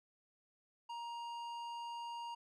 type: tone with low-pass filter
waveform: square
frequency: 940 Hz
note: A#5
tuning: 14 cents sharp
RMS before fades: -45 dBFS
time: 0.89-2.35 s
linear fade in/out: 10 ms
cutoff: 5000 Hz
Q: 0.57
effects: none